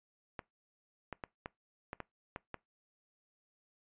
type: clicks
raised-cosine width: 0.5 ms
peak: -25 dBFS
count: 8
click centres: 0.392 / 1.127 / 1.238 / 1.459 / 1.931 / 2.003 / 2.361 / 2.543 s
effects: noise-tail reverb RT60 0.2 s tail -23 dB re dry + resampled to 8000 Hz